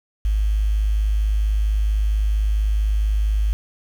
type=tone with quantisation; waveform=sine; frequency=52.2 Hz; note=G#1; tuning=10 cents sharp; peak=-16 dBFS; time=0.25-3.53 s; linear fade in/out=0 ms; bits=7; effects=none